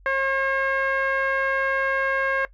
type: tone with low-pass filter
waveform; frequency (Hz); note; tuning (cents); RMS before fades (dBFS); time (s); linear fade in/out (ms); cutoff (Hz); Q
sawtooth; 539; C#5; -49; -23; 0.06-2.45; 0; 1800; 5.3
effects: noise-tail reverb RT60 0.1 s tail -19 dB re dry + added 46 Hz sine -48 dBFS peak until 2.53 s